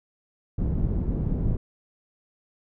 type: low-pass noise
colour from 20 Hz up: pink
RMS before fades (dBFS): -25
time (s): 0.58-1.57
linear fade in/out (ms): 5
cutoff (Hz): 210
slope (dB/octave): 12
effects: none